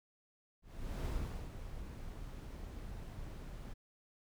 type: noise with ADSR envelope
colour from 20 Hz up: brown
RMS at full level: -37 dBFS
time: 0.62-3.74 s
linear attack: 440 ms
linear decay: 420 ms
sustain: -9 dB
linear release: 12 ms
effects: none